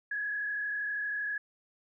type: tone with frequency modulation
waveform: sine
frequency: 1679 Hz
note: G#6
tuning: 18 cents sharp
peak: -31 dBFS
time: 0.11-1.38 s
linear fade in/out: 5 ms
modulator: 32.6 Hz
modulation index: 0.96
effects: none